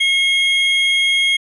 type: tone pair together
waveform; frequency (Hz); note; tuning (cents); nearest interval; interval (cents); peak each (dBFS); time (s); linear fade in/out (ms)
triangle; 2163 / 3258; C#7 / G#7; -43 / -34; perfect fifth; 709; -14; 0-1.37; 10
effects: resampled to 32000 Hz